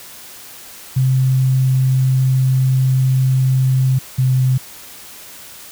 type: tone pair in turn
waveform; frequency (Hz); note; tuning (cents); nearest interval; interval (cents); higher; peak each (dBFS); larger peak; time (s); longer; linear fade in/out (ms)
sine; 130.81 / 129.38; C3 / C3; 0 / -19; unison; 19; first; -11; neither; 0.96-3.99 / 4.18-4.58; first; 10
effects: white hiss -37 dBFS RMS until 5.71 s